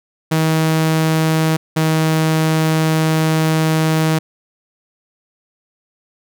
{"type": "tone pair in turn", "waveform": "sawtooth", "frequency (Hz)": [159.2, 158.6], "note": ["D#3", "D#3"], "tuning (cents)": [40, 33], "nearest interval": "unison", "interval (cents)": 7, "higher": "first", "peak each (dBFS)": -9, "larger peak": "neither", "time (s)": [[0.31, 1.57], [1.76, 4.19]], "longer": "second", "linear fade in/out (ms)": 10, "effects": []}